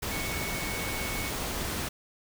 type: tone in noise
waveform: sine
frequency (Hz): 2217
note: C#7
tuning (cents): 0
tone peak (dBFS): -37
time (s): 0.11-1.3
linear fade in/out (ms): 10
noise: pink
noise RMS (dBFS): -33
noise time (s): 0.02-1.89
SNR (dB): -7
effects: none